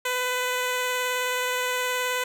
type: tone with vibrato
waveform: 10% pulse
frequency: 501 Hz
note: B4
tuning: 25 cents sharp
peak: -16 dBFS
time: 0.05-2.24 s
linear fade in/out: 5 ms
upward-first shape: sine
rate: 19 Hz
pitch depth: 11 cents each way
effects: none